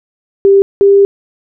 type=tone pair in turn; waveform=sine; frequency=394.3 / 398 Hz; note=G4 / G4; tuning=+10 / +26 cents; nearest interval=unison; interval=16 cents; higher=second; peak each=-3 dBFS; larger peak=neither; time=0.45-0.62 / 0.81-1.05 s; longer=second; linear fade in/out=0 ms; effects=none